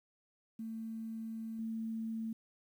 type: tone with level steps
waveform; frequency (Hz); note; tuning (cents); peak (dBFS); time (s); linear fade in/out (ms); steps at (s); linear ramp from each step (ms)
sine; 223.8; A3; +30; -39 / -36; 0.59-2.33; 5; 1.59; 2
effects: 11-bit